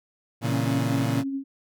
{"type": "chord", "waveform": "30% pulse", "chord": "A# diminished", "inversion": "none", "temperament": "equal", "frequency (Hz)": [116.54, 138.59, 164.81], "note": ["A#2", "C#3", "E3"], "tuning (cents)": [0, 0, 0], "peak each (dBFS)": [-23, -26, -29], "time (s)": [0.41, 1.24], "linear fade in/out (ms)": 50}
{"type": "tone with tremolo", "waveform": "sine", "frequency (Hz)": 272.7, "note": "C#4", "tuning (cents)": -28, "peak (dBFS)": -25, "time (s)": [0.5, 1.44], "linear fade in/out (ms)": 50, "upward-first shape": "sine", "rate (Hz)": 12, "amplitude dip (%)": 35}
{"effects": []}